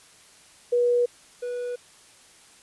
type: tone pair in turn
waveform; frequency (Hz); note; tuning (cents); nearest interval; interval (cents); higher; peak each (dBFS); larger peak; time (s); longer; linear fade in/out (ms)
sine / triangle; 484.4 / 488.9; B4 / B4; -34 / -18; unison; 16; second; -18 / -26; first; 0.72-1.06 / 1.42-1.76; neither; 10
effects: white hiss -53 dBFS RMS until 2.62 s + resampled to 24000 Hz

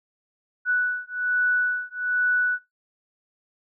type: beating tone pair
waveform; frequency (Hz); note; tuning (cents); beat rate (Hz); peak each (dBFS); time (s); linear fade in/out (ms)
sine; 1480 / 1481.2; F#6 / F#6; 0 / +1; 1.2; -24; 0.65-2.59; 50
effects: noise-tail reverb RT60 0.2 s tail -20 dB re dry

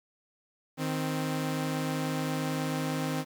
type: tone pair together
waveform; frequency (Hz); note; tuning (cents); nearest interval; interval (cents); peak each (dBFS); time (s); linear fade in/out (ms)
sawtooth; 155.55 / 261.6; D#3 / C4; 0 / 0; major sixth; 900; -28; 0.77-3.25; 50
effects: 9-bit

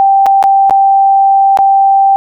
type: tone with dropouts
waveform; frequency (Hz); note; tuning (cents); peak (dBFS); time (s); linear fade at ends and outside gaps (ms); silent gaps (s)
sine; 784; G5; 0; -4; 0-2.16; 0; 0.26-0.265 / 0.427-0.439 / 0.697-0.708 / 1.573-1.588
effects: none

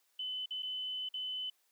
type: tone with dropouts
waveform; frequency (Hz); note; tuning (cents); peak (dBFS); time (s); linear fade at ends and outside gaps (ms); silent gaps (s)
sine; 3022; F#7; +36; -36; 0.19-1.5; 5; 0.459-0.507 / 0.624-0.629 / 1.089-1.139
effects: white hiss -74 dBFS RMS until 1.71 s + high-pass 400 Hz 12 dB/octave

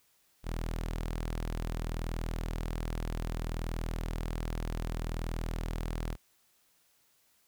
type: tone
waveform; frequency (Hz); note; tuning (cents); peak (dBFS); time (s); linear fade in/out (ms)
sawtooth; 40.63; E1; -24; -29; 0.43-6.17; 50
effects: white hiss -69 dBFS RMS until 7.47 s

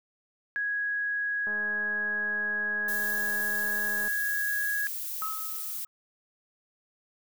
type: tone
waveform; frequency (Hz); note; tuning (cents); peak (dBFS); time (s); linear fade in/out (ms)
sine; 1661.2; G#6; 0; -27; 0.56-4.87; 0
type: click train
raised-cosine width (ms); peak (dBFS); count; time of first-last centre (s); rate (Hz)
1; -31; 549; 1.47-4.08; 210
type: noise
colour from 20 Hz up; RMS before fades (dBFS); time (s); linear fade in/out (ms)
violet; -35; 2.88-5.85; 5
type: tone with exponential decay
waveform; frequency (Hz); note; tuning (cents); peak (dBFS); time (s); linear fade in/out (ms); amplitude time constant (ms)
sine; 1281; E6; -50; -29; 5.22-5.87; 0; 140
effects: none

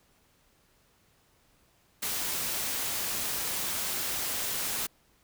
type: noise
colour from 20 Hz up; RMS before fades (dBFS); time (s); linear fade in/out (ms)
white; -32; 2.02-4.87; 10
effects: pink hiss -66 dBFS RMS until 5.23 s

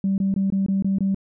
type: tone bursts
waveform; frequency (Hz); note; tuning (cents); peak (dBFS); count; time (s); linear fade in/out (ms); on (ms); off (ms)
sine; 194.3; G3; -15; -17; 7; 0.04-1.146; 2; 140; 21
effects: tanh soft clip ceiling -14 dBFS

